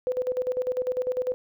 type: tone with tremolo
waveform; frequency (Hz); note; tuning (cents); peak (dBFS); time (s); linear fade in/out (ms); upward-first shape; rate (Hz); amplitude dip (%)
sine; 504; B4; +35; -22; 0.07-1.34; 0; square; 10; 70
effects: none